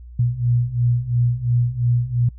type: beating tone pair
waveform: sine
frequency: 119.1 / 122 Hz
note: A#2 / B2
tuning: +38 / -21 cents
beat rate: 2.9 Hz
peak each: -21 / -18 dBFS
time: 0.19-2.29 s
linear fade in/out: 5 ms
effects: noise-tail reverb RT60 0.1 s tail -26 dB re dry + added 60 Hz sine -36 dBFS peak until 2.38 s